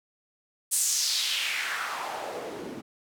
white noise with band-pass filter sweep, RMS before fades -30 dBFS, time 0.71-2.82 s, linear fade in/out 20 ms, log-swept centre 9300 to 240 Hz, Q 2.5, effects none

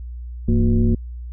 sine tone with frequency modulation, 98 Hz, G2, in tune, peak -13 dBFS, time 0.48-0.95 s, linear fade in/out 5 ms, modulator 133 Hz, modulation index 1.4, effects added 60 Hz sine -29 dBFS peak until 1.32 s

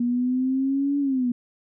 sine exponential two-way sweep, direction up then down, 238.8 to 286.1 to 238.8 Hz, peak -20 dBFS, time 0-1.32 s, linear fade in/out 5 ms, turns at 0.99 s, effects none

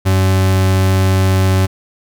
40% pulse tone, 94.8 Hz, F#2, 43 cents sharp, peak -9 dBFS, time 0.05-1.67 s, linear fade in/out 20 ms, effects none

